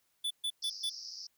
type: tone bursts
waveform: square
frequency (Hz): 3473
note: A7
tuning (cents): -23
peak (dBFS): -32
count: 4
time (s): 0.24-0.898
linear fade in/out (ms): 10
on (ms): 67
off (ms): 130
type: band-pass noise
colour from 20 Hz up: white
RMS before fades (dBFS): -45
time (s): 0.62-1.27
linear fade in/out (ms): 5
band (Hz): 4800 to 5500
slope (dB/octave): 96
effects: white hiss -75 dBFS RMS until 1.37 s